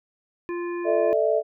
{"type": "harmonic tone", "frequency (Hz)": 347.6, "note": "F4", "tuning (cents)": -8, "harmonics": [1, 3, 5, 7], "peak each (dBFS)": [-27, -37, -41, -44], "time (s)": [0.49, 1.13], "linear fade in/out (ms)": 0}
{"type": "chord", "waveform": "sine", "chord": "A suspended fourth", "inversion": "none", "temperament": "equal with one note detuned", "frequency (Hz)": [440, 596.6, 659.3], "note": ["A4", "D5", "E5"], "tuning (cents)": [0, 27, 0], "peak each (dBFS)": -23, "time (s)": [0.84, 1.43], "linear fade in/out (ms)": 50}
{"effects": []}